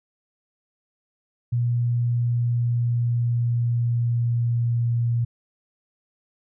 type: tone with pitch glide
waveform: sine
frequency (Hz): 120.1 to 118.17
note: B2 to A#2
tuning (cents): -48 to +24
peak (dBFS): -19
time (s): 1.52-5.25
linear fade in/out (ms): 10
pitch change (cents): -28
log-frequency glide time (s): 1.71-4.89
effects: none